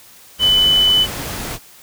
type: tone in noise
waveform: sine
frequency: 3000 Hz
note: F#7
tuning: 23 cents sharp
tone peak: -10 dBFS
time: 0.39-1.07 s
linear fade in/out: 50 ms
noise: pink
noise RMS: -26 dBFS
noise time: 0.38-1.59 s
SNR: +13 dB
effects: white hiss -44 dBFS RMS until 1.82 s